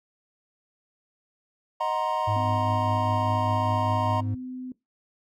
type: chord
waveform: triangle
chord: C half-diminished seventh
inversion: first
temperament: equal with one note detuned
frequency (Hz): 622.3 / 740 / 938.8 / 1046.5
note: Eb5 / Gb5 / Bb5 / C6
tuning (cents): 0 / 0 / +12 / 0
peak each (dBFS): -29 / -30 / -25 / -29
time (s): 1.8-4.21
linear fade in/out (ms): 10
type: tone with tremolo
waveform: triangle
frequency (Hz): 103.83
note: G#2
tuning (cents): 0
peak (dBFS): -23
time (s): 2.27-4.35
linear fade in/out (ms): 10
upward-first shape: sine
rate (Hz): 5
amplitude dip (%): 30
type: tone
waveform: sine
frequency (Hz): 254.7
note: C4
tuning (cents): -46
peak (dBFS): -33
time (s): 2.36-4.72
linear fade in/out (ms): 2
effects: noise-tail reverb RT60 0.2 s tail -20 dB re dry